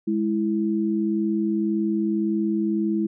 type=tone pair together; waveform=sine; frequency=207.8 / 329.6 Hz; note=G#3 / E4; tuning=+1 / 0 cents; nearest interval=minor sixth; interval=799 cents; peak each=-23 / -23 dBFS; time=0.07-3.07 s; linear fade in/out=10 ms; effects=none